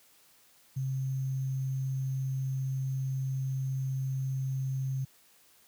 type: tone with sample-and-hold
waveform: sine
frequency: 132.7 Hz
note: C3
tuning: 25 cents sharp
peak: -29 dBFS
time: 0.76-5.05 s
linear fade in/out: 10 ms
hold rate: 6300 Hz
effects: white hiss -62 dBFS RMS until 5.67 s + high-pass 60 Hz 12 dB/octave